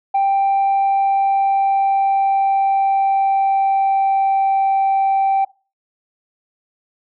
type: tone with pitch glide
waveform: sine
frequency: 786 to 779.7 Hz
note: G5 to G5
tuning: +4 to -10 cents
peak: -11 dBFS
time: 0.14-5.45 s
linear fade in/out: 10 ms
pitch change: -14 cents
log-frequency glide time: 0.79-4.6 s
effects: noise-tail reverb RT60 0.3 s tail -20 dB re dry + tanh soft clip ceiling -11 dBFS